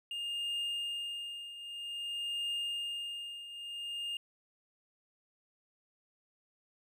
triangle tone with tremolo, 2823 Hz, F7, 18 cents sharp, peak -31 dBFS, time 0.11-4.17 s, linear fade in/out 2 ms, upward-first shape triangle, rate 0.52 Hz, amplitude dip 75%, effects none

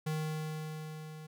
square tone with level ramp, 155.56 Hz, D#3, in tune, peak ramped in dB -32 to -46 dBFS, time 0.06-1.27 s, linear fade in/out 10 ms, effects none

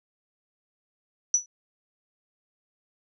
sine tone with exponential decay, 5920 Hz, F#8, in tune, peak -14 dBFS, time 1.34-1.46 s, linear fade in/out 2 ms, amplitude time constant 26 ms, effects none

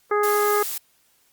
harmonic tone, 415.3 Hz, G#4, in tune, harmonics 1 / 2 / 3 / 4 / 5, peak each -20 / -28 / -23 / -31 / -35 dBFS, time 0.11-0.63 s, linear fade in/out 5 ms
blue noise, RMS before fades -29 dBFS, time 0.23-0.78 s, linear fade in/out 5 ms
effects white hiss -62 dBFS RMS until 1.32 s + Opus 48 kbps

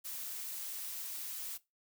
blue noise, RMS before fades -42 dBFS, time 0.04-1.58 s, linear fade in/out 20 ms, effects noise-tail reverb RT60 0.2 s tail -18 dB re dry

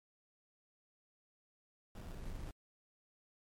brown noise with sample-and-hold, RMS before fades -45 dBFS, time 1.95-2.51 s, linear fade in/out 2 ms, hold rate 2100 Hz, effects MP3 64 kbps

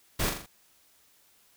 pink noise with echo, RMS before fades -28 dBFS, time 0.19-0.3 s, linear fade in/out 10 ms, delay 41 ms, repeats 4, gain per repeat -5 dB, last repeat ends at 0.464 s, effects white hiss -63 dBFS RMS until 1.56 s

